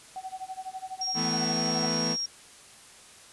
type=tone with tremolo; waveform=sine; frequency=755 Hz; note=F#5; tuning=35 cents sharp; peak=-32 dBFS; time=0.16-1.86 s; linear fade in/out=0 ms; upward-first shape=sine; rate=12 Hz; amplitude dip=95%
type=tone; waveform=sine; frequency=5588 Hz; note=F8; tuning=in tune; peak=-28 dBFS; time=1.01-2.26 s; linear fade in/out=5 ms
type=chord; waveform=sawtooth; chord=E suspended fourth; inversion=none; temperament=equal; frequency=164.81 / 220 / 246.9 Hz; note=E3 / A3 / B3; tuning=0 / 0 / 0 cents; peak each=-29 dBFS; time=1.14-2.17 s; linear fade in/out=50 ms
effects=white hiss -51 dBFS RMS until 3.32 s + resampled to 24000 Hz